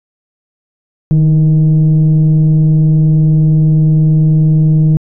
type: tone with frequency modulation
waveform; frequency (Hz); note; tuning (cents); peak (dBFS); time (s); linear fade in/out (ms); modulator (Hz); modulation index
sine; 154.8; D#3; -9; -4; 1.11-4.97; 0; 165; 0.31
effects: tanh soft clip ceiling -3 dBFS